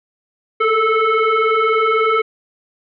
sine tone with frequency modulation, 430.9 Hz, A4, 36 cents flat, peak -12 dBFS, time 0.6-2.22 s, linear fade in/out 10 ms, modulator 878 Hz, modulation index 1.8, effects none

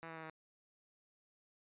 5% pulse tone with pitch steps, 164.4 / 162.42 / 160.46 / 158.52 Hz, E3 / E3 / E3 / D#3, -4 / -25 / -46 / +33 cents, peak -35 dBFS, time 0.03-0.298 s, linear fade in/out 0 ms, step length 67 ms, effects resampled to 8000 Hz

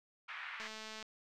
white band-pass noise, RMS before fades -46 dBFS, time 0.28-0.68 s, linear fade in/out 10 ms, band 1100 to 2400 Hz, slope 24 dB/octave
click train, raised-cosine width 0.2 ms, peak -30 dBFS, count 94, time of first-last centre 0.6-1.027 s, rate 218 Hz
effects none

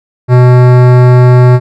sine tone with hard clipping, 124.6 Hz, B2, 16 cents sharp, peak -3 dBFS, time 0.28-1.6 s, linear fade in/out 50 ms, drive 18 dB, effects none

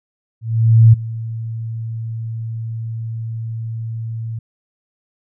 sine tone with ADSR envelope, 113.3 Hz, A#2, 49 cents flat, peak -3 dBFS, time 0.41-4.39 s, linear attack 520 ms, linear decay 14 ms, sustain -19 dB, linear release 5 ms, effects none

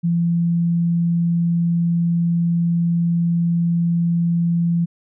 sine tone, 170 Hz, F3, 46 cents flat, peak -15 dBFS, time 0.03-4.86 s, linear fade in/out 20 ms, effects none

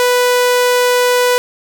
sawtooth tone, 493.9 Hz, B4, in tune, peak -6 dBFS, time 0-1.38 s, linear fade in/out 0 ms, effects none

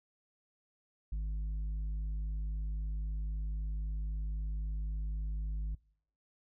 sine tone with tanh clipping, 51.9 Hz, G#1, in tune, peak -34 dBFS, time 1.12-5.75 s, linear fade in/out 5 ms, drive 5 dB, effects noise-tail reverb RT60 0.7 s tail -26 dB re dry

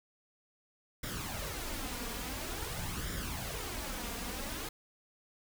pink noise with flanger, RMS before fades -39 dBFS, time 1.03-4.69 s, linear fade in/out 5 ms, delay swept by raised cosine 0.56 to 4.26 ms, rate 0.48 Hz, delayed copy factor +0.6, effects none

